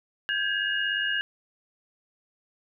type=tone cluster; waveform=sine; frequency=1589 / 1686 / 2860 Hz; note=G6 / G#6 / F7; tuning=+23 / +26 / +41 cents; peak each=-29 dBFS; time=0.29-1.21 s; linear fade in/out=0 ms; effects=none